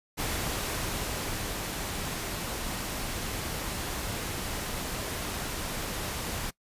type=noise with ADSR envelope; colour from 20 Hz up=pink; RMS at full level=-31 dBFS; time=0.17-6.51 s; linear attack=27 ms; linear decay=1400 ms; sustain=-3 dB; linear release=18 ms; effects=noise-tail reverb RT60 0.1 s tail -22 dB re dry + resampled to 32000 Hz